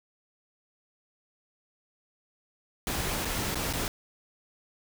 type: noise with dropouts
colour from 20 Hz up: pink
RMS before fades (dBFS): -31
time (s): 2.87-3.88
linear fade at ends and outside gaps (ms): 1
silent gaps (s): 3.249-3.253 / 3.546-3.555 / 3.728-3.735
effects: none